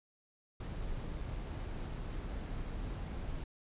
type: noise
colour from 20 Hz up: brown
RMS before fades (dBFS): -40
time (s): 0.6-3.44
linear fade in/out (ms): 5
effects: resampled to 8000 Hz